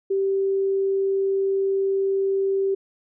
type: tone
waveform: sine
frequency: 389.5 Hz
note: G4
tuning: 11 cents flat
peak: -19 dBFS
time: 0.1-2.75 s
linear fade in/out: 10 ms
effects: none